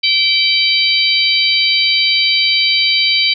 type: harmonic tone with a mistuned harmonic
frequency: 773 Hz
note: G5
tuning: 24 cents flat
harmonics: 3 / 4 / 5 / 6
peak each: -16 / -16 / -16 / -16 dBFS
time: 0.03-3.34 s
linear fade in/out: 10 ms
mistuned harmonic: 5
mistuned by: +17 cents
effects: none